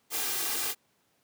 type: noise with comb filter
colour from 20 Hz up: white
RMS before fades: -31 dBFS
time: 0.1-0.75 s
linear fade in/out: 50 ms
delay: 2.5 ms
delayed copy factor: +0.75
effects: pink hiss -70 dBFS RMS until 1.23 s + high-pass 150 Hz 12 dB/octave